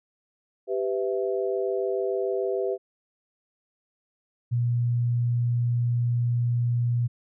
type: chord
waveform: sine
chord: E minor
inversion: first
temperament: equal with one note detuned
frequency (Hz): 392 / 498.8 / 659.3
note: G4 / B4 / E5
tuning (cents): 0 / +17 / 0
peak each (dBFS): -26 / -29 / -32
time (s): 0.67-2.78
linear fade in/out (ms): 50
type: tone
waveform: sine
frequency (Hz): 120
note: B2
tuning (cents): -49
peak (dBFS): -21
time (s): 4.51-7.08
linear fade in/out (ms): 20
effects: none